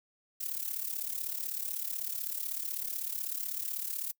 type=noise with amplitude modulation; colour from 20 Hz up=violet; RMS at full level=-33 dBFS; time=0.4-4.12 s; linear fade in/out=10 ms; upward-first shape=sine; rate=36 Hz; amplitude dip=75%; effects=noise-tail reverb RT60 0.1 s tail -24 dB re dry